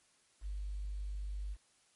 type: tone with quantisation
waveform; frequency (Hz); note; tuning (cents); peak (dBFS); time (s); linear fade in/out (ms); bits
sine; 50; G1; +35; -37; 0.41-1.57; 50; 11
effects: white hiss -70 dBFS RMS until 1.95 s + MP3 48 kbps